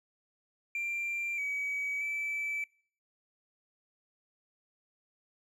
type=tone with pitch steps; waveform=triangle; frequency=2369 / 2273 / 2314 Hz; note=D7 / C#7 / D7; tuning=+14 / +43 / -26 cents; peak=-29 dBFS; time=0.75-2.64 s; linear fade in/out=2 ms; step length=630 ms; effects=noise-tail reverb RT60 0.5 s tail -26 dB re dry + tanh soft clip ceiling -27 dBFS